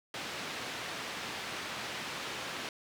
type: band-pass noise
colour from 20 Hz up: white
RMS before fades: -40 dBFS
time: 0.14-2.69 s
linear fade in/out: 2 ms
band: 110 to 3300 Hz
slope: 12 dB/octave
effects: none